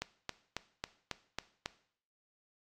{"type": "click train", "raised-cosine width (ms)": 0.2, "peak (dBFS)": -18, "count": 7, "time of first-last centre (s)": [0.02, 1.659], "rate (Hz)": 3.66, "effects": ["noise-tail reverb RT60 0.6 s tail -17 dB re dry", "AAC 64 kbps"]}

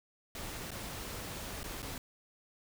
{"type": "noise with dropouts", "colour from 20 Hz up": "pink", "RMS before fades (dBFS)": -42, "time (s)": [0.35, 1.98], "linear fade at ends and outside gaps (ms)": 2, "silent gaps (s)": [[0.707, 0.715], [1.632, 1.64], [1.821, 1.827]], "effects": []}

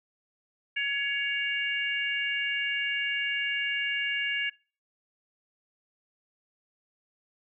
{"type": "harmonic tone", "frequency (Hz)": 560, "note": "C#5", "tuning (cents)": 18, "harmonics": [3, 4, 5], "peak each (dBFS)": [-31, -31, -31], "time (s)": [0.76, 4.5], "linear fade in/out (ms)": 10, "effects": ["noise-tail reverb RT60 0.4 s tail -24 dB re dry"]}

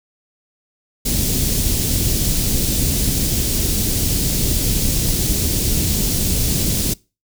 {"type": "band-stop noise", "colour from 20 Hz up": "pink", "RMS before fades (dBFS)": -18, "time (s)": [1.05, 6.94], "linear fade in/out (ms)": 10, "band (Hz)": [280, 4800], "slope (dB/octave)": 12, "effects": ["noise-tail reverb RT60 0.3 s tail -24 dB re dry"]}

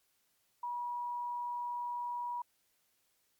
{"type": "tone", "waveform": "sine", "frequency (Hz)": 966, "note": "B5", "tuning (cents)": -39, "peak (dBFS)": -35, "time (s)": [0.63, 2.42], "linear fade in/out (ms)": 5, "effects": ["white hiss -75 dBFS RMS until 3.39 s", "MP3 96 kbps"]}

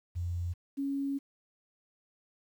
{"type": "tone pair in turn", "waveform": "sine", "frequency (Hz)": [87.31, 277.2], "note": ["F2", "C#4"], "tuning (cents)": [0, 0], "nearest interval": "octave + minor sixth", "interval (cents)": 2000, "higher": "second", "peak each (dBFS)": [-31, -30], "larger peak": "second", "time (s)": [[0.15, 0.54], [0.77, 1.19]], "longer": "second", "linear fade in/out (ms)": 20, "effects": ["10-bit"]}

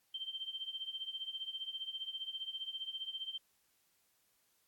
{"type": "tone with tremolo", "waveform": "sine", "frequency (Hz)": 3131, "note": "G7", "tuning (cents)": -3, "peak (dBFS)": -36, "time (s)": [0.14, 3.38], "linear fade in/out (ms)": 5, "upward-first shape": "triangle", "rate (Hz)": 15, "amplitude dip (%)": 90, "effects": ["white hiss -75 dBFS RMS until 4.67 s", "AAC 64 kbps"]}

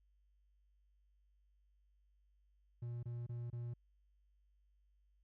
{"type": "tone bursts", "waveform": "triangle", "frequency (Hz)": 119.4, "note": "A#2", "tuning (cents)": 42, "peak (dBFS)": -39, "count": 4, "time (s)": [2.82, 3.738], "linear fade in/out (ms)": 5, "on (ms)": 210, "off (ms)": 26, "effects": ["added 50 Hz sine -70 dBFS peak until 5.23 s"]}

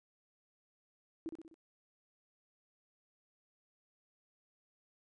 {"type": "tone with echo", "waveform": "sine", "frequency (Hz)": 325.3, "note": "E4", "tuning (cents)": -23, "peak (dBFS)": -37, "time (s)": [1.26, 1.29], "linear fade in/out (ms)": 0, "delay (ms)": 63, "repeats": 4, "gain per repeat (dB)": -5, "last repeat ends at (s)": 1.542, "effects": ["resampled to 22050 Hz"]}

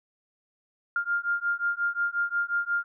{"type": "beating tone pair", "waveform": "sine", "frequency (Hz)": [1400, 1405.6], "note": ["F6", "F6"], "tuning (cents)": [4, 11], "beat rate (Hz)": 5.6, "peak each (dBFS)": [-28, -28], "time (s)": [0.96, 2.84], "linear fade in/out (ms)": 2, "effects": []}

